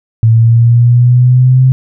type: linear sweep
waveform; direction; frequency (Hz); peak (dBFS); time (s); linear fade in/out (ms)
sine; up; 112.2 to 130.81; -3; 0.23-1.72; 0
effects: none